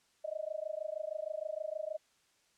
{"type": "tone with amplitude modulation", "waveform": "sine", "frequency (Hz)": 622, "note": "D#5", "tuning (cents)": -1, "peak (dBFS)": -32, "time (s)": [0.24, 1.98], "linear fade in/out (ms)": 10, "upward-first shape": "sine", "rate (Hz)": 26.4, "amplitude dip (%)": 100, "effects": ["white hiss -71 dBFS RMS until 2.57 s", "low-pass 8000 Hz 12 dB/octave"]}